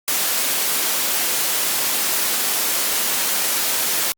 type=high-pass noise; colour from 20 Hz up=white; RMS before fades=-20 dBFS; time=0.08-4.12 s; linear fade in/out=0 ms; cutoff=230 Hz; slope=12 dB/octave; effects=Opus 48 kbps